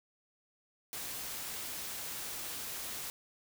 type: noise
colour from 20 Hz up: white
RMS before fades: -41 dBFS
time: 0.93-3.1 s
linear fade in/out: 0 ms
effects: none